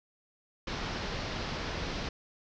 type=low-pass noise; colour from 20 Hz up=pink; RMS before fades=-36 dBFS; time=0.67-2.09 s; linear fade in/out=5 ms; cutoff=5600 Hz; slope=48 dB/octave; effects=none